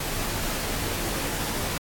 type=noise with comb filter; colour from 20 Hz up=pink; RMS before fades=-29 dBFS; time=0-1.78 s; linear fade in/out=5 ms; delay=16 ms; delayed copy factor=-0.6; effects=AAC 64 kbps